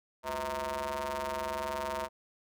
sawtooth ring-modulated tone, 140.6 Hz, C#3, 25 cents sharp, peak -26 dBFS, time 0.23-2.09 s, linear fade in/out 50 ms, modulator 784 Hz, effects none

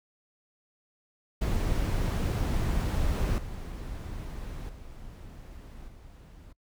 brown noise with level steps, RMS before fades -27 / -38 / -45 / -49 dBFS, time 1.41-6.53 s, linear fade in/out 10 ms, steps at 3.38 / 4.69 / 5.88 s, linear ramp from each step 2 ms, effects noise-tail reverb RT60 0.1 s tail -23 dB re dry

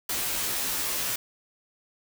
white noise with comb filter, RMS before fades -29 dBFS, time 0.09-1.16 s, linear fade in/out 5 ms, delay 13 ms, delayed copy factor -0.75, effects none

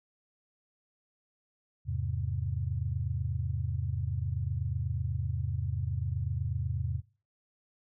sine chord, E augmented, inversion none, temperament equal with one note detuned, 82.41 / 102.99 / 130.81 Hz, E2 / G#2 / B#2, 0 / -14 / 0 cents, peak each -34 dBFS, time 1.85-7.02 s, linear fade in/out 50 ms, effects noise-tail reverb RT60 0.4 s tail -25 dB re dry

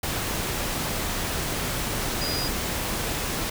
sine tone in noise, 4902 Hz, D#8, 27 cents flat, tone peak -29 dBFS, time 2.21-2.48 s, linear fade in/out 5 ms, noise pink, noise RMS -28 dBFS, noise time 0.03-3.5 s, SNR -4 dB, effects none

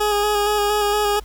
20% pulse tone with vibrato, 415.3 Hz, G#4, in tune, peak -12 dBFS, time 0-1.2 s, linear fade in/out 10 ms, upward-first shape square, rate 4.3 Hz, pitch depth 18 cents each way, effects added 50 Hz sine -36 dBFS peak until 1.24 s + pink hiss -51 dBFS RMS until 1.24 s

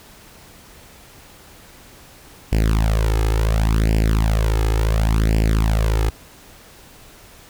sawtooth tone with flanger, 54.3 Hz, A1, 22 cents flat, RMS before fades -17 dBFS, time 2.52-6.1 s, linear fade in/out 5 ms, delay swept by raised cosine 0.39 to 2.39 ms, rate 0.7 Hz, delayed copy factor +0.95, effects pink hiss -45 dBFS RMS until 7.49 s

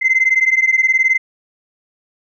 sine beating tone pair, 2059 / 2078 Hz, C7 / C7, -28 / -12 cents, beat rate 19 Hz, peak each -13 dBFS, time 0.01-1.18 s, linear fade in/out 20 ms, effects tanh soft clip ceiling -5 dBFS

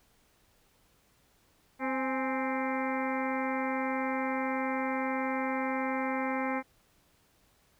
harmonic tone with a mistuned harmonic, 261.6 Hz, C4, in tune, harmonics 1 / 2 / 3 / 4 / 5 / 6 / 7 / 8 / 9, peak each -33 / -36 / -36 / -39 / -42 / -43 / -44 / -39 / -45 dBFS, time 1.79-6.63 s, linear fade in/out 50 ms, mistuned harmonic 3, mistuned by +77 cents, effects pink hiss -67 dBFS RMS until 7.79 s

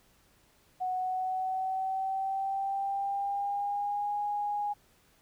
sine tone with pitch glide, 739 to 824.7 Hz, F#5 to G#5, -2 to -12 cents, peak -29 dBFS, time 0.8-4.74 s, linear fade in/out 20 ms, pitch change +190 cents, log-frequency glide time 0.94-4.15 s, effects pink hiss -65 dBFS RMS until 5.21 s

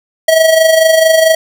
square tone with amplitude modulation, 644 Hz, E5, 41 cents flat, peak -4 dBFS, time 0.28-1.35 s, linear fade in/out 5 ms, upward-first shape sine, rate 24.5 Hz, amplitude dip 55%, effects none

